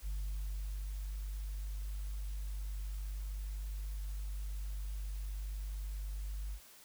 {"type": "tone with ADSR envelope", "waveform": "sine", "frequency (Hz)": 49.78, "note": "G1", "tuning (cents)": 27, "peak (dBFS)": -33, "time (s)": [0.02, 6.6], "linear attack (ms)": 48, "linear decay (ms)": 790, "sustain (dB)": -3, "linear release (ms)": 77, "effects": ["tanh soft clip ceiling -34 dBFS", "white hiss -58 dBFS RMS until 6.84 s"]}